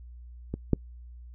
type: clicks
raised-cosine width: 3 ms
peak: -18 / -8 dBFS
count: 2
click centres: 0.54 / 0.733 s
effects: noise-tail reverb RT60 0.1 s tail -26 dB re dry + added 60 Hz sine -43 dBFS peak until 1.34 s